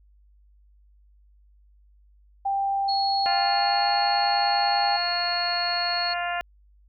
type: tone with pitch glide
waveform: sine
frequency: 789 to 808.4 Hz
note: G5 to G#5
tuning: +11 to -47 cents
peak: -22 dBFS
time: 2.45-4.97 s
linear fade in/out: 10 ms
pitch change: +42 cents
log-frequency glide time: 3.26-3.88 s
type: tone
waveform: sine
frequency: 4323 Hz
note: C#8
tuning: 44 cents flat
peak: -26 dBFS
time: 2.88-6.14 s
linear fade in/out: 10 ms
type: harmonic tone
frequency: 349.2 Hz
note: F4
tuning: in tune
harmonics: 2 / 3 / 4 / 5 / 6 / 7 / 8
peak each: -28 / -36 / -33 / -33 / -39 / -39 / -37 dBFS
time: 3.26-6.41 s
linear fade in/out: 0 ms
effects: added 50 Hz sine -54 dBFS peak until 6.88 s